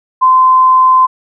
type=tone; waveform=sine; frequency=1032 Hz; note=C6; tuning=24 cents flat; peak=-4 dBFS; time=0.21-1.07 s; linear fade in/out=20 ms; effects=none